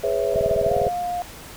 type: chord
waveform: sine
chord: C# minor seventh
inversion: second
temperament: equal with one note detuned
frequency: 415.3 / 501.1 / 554.4 / 659.3 Hz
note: G#4 / B4 / C#5 / E5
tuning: 0 / +25 / 0 / 0 cents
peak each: -25 dBFS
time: 0.03-0.89 s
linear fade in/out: 10 ms
type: tone with pitch glide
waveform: sine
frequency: 645 to 707.5 Hz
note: E5 to F5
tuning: -38 to +22 cents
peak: -23 dBFS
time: 0.34-1.22 s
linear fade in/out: 0 ms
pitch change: +160 cents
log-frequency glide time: 0.65-0.73 s
type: click train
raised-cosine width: 5 ms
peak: -17 dBFS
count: 11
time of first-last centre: 0.36-0.868 s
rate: 19.7 Hz
effects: pink hiss -40 dBFS RMS until 1.56 s